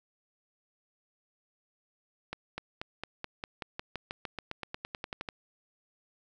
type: accelerating click train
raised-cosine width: 0.3 ms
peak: -20 dBFS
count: 21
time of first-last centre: 2.33-5.288 s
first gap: 250 ms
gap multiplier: 0.94
effects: none